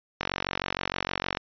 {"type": "click train", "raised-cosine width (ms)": 0.3, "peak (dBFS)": -10, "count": 55, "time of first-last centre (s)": [0.21, 1.371], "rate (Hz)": 46.5, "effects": ["resampled to 11025 Hz"]}